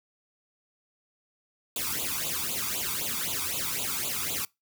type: noise with flanger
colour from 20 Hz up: white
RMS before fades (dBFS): -31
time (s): 1.76-4.45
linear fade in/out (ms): 2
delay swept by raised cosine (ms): 0.27 to 0.88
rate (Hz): 3.9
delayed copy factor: +0.95
effects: noise-tail reverb RT60 0.2 s tail -24 dB re dry + high-pass 60 Hz 12 dB/octave